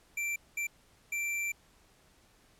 square tone bursts at uneven times, 2349 Hz, D7, in tune, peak -32 dBFS, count 3, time 0.17-0.36 / 0.57-0.67 / 1.12-1.52 s, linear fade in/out 5 ms, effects pink hiss -64 dBFS RMS until 2.59 s + low-pass 12000 Hz 12 dB/octave

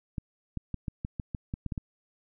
clicks, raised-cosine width 5 ms, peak -20 dBFS, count 11, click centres 0.182 / 0.573 / 0.743 / 0.882 / 1.049 / 1.198 / 1.348 / 1.539 / 1.663 / 1.722 / 1.778 s, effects none

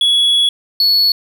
triangle tone pair in turn, 3370 / 4400 Hz, G#7 / C#8, +25 / -14 cents, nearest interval perfect fourth, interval 461 cents, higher second, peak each -8 dBFS, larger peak neither, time 0.01-0.49 / 0.8-1.12 s, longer first, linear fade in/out 2 ms, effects none

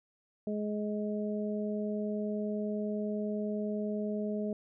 harmonic tone, 210 Hz, G#3, 19 cents sharp, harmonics 1 / 2 / 3, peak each -33 / -37 / -39 dBFS, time 0.47-4.53 s, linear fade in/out 2 ms, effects none

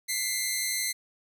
10% pulse tone pair together, 2000 / 2111 Hz, B6 / C7, +21 / +15 cents, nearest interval minor second, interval 94 cents, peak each -23 / -20 dBFS, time 0.08-0.93 s, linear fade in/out 20 ms, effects none

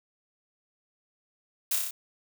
blue noise with echo, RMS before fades -27 dBFS, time 1.71-1.76 s, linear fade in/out 5 ms, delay 30 ms, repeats 5, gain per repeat -2 dB, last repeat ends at 1.91 s, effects none

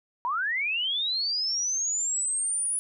sine linear sweep, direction up, 930 to 9956 Hz, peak -25 dBFS, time 0.25-2.79 s, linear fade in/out 0 ms, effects none

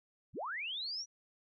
sine linear sweep, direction up, 40 to 5890 Hz, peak -37 dBFS, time 0.33-1.06 s, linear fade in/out 50 ms, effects none

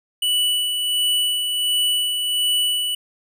square tone with tremolo, 2960 Hz, F#7, in tune, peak -17 dBFS, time 0.22-2.95 s, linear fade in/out 5 ms, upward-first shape sine, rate 1.4 Hz, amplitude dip 40%, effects none

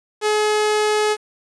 sawtooth tone, 424.4 Hz, G#4, 38 cents sharp, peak -12 dBFS, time 0.21-1.17 s, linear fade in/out 50 ms, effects resampled to 22050 Hz + 7-bit

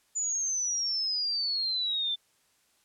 sine exponential sweep, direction down, 7040 to 3520 Hz, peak -27 dBFS, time 0.15-2.16 s, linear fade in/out 20 ms, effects white hiss -68 dBFS RMS until 2.84 s + low-pass 11000 Hz 12 dB/octave

